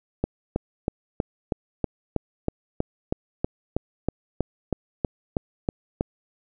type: click train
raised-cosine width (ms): 2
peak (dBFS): -9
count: 19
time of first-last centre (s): 0.24-6.009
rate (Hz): 3.12
effects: none